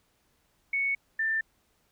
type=tone pair in turn; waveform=sine; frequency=2217 / 1783 Hz; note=C#7 / A6; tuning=0 / +22 cents; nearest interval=major third; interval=378 cents; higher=first; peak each=-25 dBFS; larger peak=neither; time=0.73-0.95 / 1.19-1.41 s; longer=neither; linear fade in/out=5 ms; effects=pink hiss -70 dBFS RMS until 1.91 s